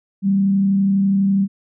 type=tone with frequency modulation; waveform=sine; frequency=196 Hz; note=G3; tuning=in tune; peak=-13 dBFS; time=0.22-1.48 s; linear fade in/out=50 ms; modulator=32.1 Hz; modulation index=0.23; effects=none